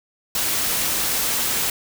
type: noise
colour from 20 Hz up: white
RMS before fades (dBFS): -22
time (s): 0.35-1.7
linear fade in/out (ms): 2
effects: none